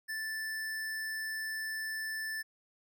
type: tone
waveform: square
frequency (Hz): 1760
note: A6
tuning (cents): 0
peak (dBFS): -36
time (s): 0.08-2.43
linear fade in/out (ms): 20
effects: none